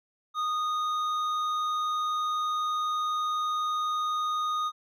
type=tone with hard clipping; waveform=sine; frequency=1236 Hz; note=D#6; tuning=12 cents flat; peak=-28 dBFS; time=0.34-4.72 s; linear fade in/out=50 ms; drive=7 dB; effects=none